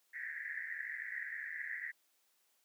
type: band-pass noise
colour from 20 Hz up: pink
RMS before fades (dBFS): -43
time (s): 0.13-1.92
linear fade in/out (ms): 20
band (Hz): 1700 to 2000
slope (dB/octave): 96
effects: white hiss -75 dBFS RMS until 2.64 s + high-pass 300 Hz 12 dB/octave